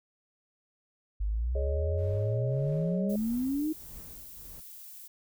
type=exponential sweep; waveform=sine; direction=up; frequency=49 to 319.7 Hz; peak=-27 dBFS; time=1.2-3.73 s; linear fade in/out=10 ms
type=chord; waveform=sine; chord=Ab suspended fourth; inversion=none; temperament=equal; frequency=415.3 / 554.4 / 622.3 Hz; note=Ab4 / Db5 / Eb5; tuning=0 / 0 / 0 cents; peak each=-37 / -36 / -37 dBFS; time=1.55-3.16 s; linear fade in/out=5 ms
type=noise with tremolo; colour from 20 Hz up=brown; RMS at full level=-47 dBFS; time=1.97-4.61 s; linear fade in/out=20 ms; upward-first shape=triangle; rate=1.6 Hz; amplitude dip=85%
type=noise; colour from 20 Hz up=violet; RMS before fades=-47 dBFS; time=3.09-5.08 s; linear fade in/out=10 ms
effects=none